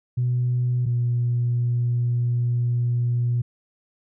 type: tone pair in turn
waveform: sine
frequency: 123.47 / 120.65 Hz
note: B2 / B2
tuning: 0 / -40 cents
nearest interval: unison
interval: 40 cents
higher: first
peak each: -18 dBFS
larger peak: neither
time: 0.17-0.86 / 0.86-3.42 s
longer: second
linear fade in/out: 10 ms
effects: tanh soft clip ceiling -15 dBFS